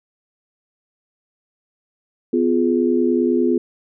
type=chord; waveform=sine; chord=F diminished; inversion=second; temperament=just; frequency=251.4 / 349.2 / 419.1 Hz; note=Cb4 / F4 / Ab4; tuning=+31 / 0 / +16 cents; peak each=-18 / -18 / -21 dBFS; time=2.33-3.58 s; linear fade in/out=5 ms; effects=none